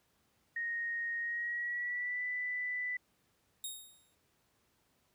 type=tone with pitch glide; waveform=sine; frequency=1864.7 to 1987 Hz; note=A#6 to B6; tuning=0 to +10 cents; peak=-34 dBFS; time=0.56-2.97 s; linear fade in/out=5 ms; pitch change=+110 cents; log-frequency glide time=1.19-2.24 s
type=tone with exponential decay; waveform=10% pulse; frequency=3729 Hz; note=A#7; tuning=in tune; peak=-29 dBFS; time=3.64-4.15 s; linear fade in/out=2 ms; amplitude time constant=110 ms
effects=pink hiss -74 dBFS RMS until 5.14 s + high-pass 60 Hz 12 dB/octave